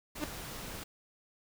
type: noise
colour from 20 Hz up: pink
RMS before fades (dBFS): -43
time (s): 0.15-0.84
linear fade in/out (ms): 10
type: tone with exponential growth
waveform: sawtooth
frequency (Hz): 300.1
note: D4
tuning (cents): +38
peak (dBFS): -26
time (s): 0.16-0.24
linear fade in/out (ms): 2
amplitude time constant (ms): 17
effects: none